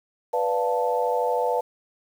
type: chord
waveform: sine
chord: B half-diminished seventh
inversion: none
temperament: equal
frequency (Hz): 493.9 / 587.3 / 698.5 / 880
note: B4 / D5 / F5 / A5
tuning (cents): 0 / 0 / 0 / 0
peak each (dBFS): -24 / -29 / -28 / -26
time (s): 0.33-1.61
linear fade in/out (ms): 10
effects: 8-bit